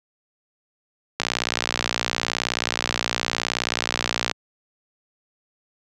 click train, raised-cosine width 0.2 ms, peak -3 dBFS, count 185, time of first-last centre 1.2-4.313 s, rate 59.1 Hz, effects high-pass 100 Hz 12 dB/octave

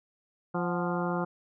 harmonic tone with a mistuned harmonic, 174.61 Hz, F3, in tune, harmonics 1 / 2 / 3 / 4 / 5 / 6 / 7 / 8, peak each -31 / -34 / -36 / -37 / -38 / -39 / -39 / -40 dBFS, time 0.54-1.25 s, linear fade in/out 10 ms, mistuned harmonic 4, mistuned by +70 cents, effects none

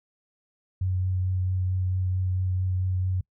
sine tone with vibrato, 92.5 Hz, F#2, in tune, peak -23 dBFS, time 0.81-3.21 s, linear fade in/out 5 ms, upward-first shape triangle, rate 4.5 Hz, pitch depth 15 cents each way, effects noise-tail reverb RT60 0.1 s tail -24 dB re dry

